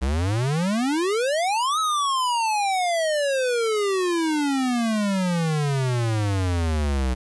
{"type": "exponential two-way sweep", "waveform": "square", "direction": "up then down", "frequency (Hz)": [61.74, 1302, 61.74], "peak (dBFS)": -21, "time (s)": [0.01, 7.15], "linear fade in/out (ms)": 20, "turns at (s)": 1.79, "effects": ["resampled to 24000 Hz", "9-bit"]}